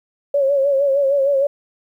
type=tone with vibrato; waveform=sine; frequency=554.4 Hz; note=C#5; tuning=in tune; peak=-13 dBFS; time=0.34-1.47 s; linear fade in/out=5 ms; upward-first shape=sine; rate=6.5 Hz; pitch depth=61 cents each way; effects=9-bit